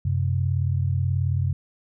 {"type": "tone pair together", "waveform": "sine", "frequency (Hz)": [92.5, 131.05], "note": ["F#2", "C3"], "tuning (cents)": [0, 3], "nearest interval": "tritone", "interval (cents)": 603, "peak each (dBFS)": [-22, -24], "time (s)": [0.05, 1.53], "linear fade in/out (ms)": 5, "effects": []}